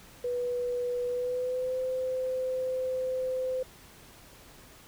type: tone with pitch glide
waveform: sine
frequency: 490 to 514.1 Hz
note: B4 to C5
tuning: -14 to -31 cents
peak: -28 dBFS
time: 0.24-3.63 s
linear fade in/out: 5 ms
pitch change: +83 cents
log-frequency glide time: 1.08-1.79 s
effects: pink hiss -53 dBFS RMS until 4.87 s